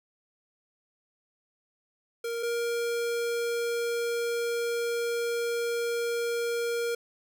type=tone pair in turn; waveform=square; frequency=466.2 / 470 Hz; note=A#4 / A#4; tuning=0 / +14 cents; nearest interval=unison; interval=14 cents; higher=second; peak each=-31 / -28 dBFS; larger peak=second; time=2.24-2.43 / 2.43-6.95 s; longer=second; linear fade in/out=5 ms; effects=none